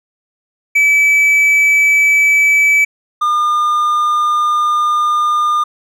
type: tone pair in turn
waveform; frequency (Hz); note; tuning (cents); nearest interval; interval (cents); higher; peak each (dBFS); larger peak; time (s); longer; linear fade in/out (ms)
triangle; 2300 / 1209.6; D7 / D#6; -37 / -49; major seventh; 1112; first; -6 / -9; first; 0.75-2.85 / 3.21-5.64; second; 10
effects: none